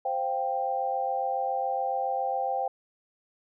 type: chord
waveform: sine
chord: C suspended fourth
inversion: none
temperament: just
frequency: 523.3 / 697.7 / 784.9 Hz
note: C5 / F5 / G5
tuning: 0 / -2 / +2 cents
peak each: -32 / -33 / -28 dBFS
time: 0.05-2.68 s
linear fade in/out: 5 ms
effects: none